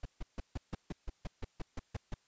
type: noise bursts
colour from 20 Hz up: brown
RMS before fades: -37 dBFS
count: 13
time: 0.03-2.142 s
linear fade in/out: 5 ms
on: 24 ms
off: 150 ms
effects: white hiss -72 dBFS RMS until 2.27 s + resampled to 16000 Hz